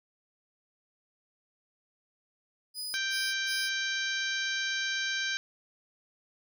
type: tone bursts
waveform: sawtooth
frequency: 4978 Hz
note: D#8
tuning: in tune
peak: -32 dBFS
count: 3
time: 2.74-3.7 s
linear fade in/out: 50 ms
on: 240 ms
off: 120 ms
type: harmonic tone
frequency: 784 Hz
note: G5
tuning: in tune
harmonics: 2 / 3 / 4 / 5 / 6 / 7 / 8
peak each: -32 / -38 / -38 / -37 / -43 / -42 / -42 dBFS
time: 2.94-5.37 s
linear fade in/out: 0 ms
effects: none